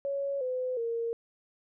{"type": "tone with pitch steps", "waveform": "sine", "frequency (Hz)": [557, 507.8, 463], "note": ["C#5", "B4", "A#4"], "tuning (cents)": [8, 48, -12], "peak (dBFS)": -29, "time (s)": [0.05, 1.13], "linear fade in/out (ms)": 0, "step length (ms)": 360, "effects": []}